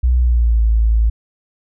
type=tone with pitch glide; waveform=sine; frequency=61.74 to 55.32 Hz; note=B1 to A1; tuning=0 to +10 cents; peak=-10 dBFS; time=0.03-1.1 s; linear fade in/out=10 ms; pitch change=-190 cents; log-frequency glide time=0.19-0.62 s; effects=none